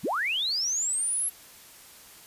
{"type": "linear sweep", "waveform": "sine", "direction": "up", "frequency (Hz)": [97, 11360], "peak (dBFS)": -25, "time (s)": [0.03, 1.3], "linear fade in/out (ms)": 20, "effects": ["white hiss -50 dBFS RMS until 2.26 s", "resampled to 32000 Hz"]}